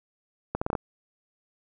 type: accelerating click train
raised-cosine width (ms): 1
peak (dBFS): -13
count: 6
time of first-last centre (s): 0.55-0.752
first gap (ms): 65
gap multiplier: 0.76
effects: none